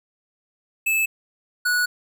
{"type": "tone pair in turn", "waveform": "square", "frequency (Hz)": [2615, 1467.6], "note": ["E7", "F#6"], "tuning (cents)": [-15, -15], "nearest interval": "minor seventh", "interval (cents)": 1000, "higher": "first", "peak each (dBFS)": -19, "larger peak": "neither", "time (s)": [[0.86, 1.06], [1.65, 1.86]], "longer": "second", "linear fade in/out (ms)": 10, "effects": []}